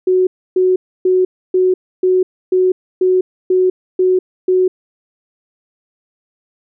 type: tone bursts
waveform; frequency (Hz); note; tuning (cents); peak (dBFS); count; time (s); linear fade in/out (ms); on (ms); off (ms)
sine; 369.6; F#4; -2; -9; 10; 0.07-4.68; 5; 200; 290
effects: none